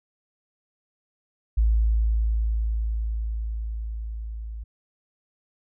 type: tone with level ramp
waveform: sine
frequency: 55 Hz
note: A1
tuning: in tune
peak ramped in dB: -16 to -32 dBFS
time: 1.57-4.64 s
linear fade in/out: 10 ms
effects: none